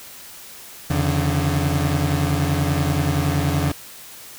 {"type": "tone cluster", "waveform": "30% pulse", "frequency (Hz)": [84.7, 138, 148.5], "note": ["E2", "C#3", "D3"], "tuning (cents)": [48, -7, 20], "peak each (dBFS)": -20, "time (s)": [0.9, 3.72], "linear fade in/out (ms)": 5, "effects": ["white hiss -40 dBFS RMS until 4.38 s"]}